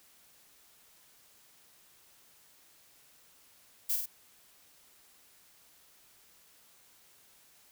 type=noise with echo; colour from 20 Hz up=violet; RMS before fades=-30 dBFS; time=3.89-3.96 s; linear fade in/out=10 ms; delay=50 ms; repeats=2; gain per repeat=-4 dB; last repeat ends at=4.06 s; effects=white hiss -62 dBFS RMS until 7.71 s